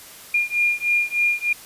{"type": "beating tone pair", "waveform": "sine", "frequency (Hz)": [2412, 2415.3], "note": ["D7", "D7"], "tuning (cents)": [46, 48], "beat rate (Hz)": 3.3, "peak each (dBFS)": -21, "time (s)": [0.34, 1.53], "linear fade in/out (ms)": 5, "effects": ["white hiss -42 dBFS RMS until 1.65 s", "resampled to 32000 Hz"]}